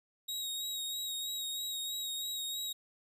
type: tone with vibrato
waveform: sawtooth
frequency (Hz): 3788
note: A#7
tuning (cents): +27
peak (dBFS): -33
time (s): 0.28-2.73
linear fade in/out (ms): 10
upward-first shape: sine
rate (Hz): 3.1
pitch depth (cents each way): 24
effects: none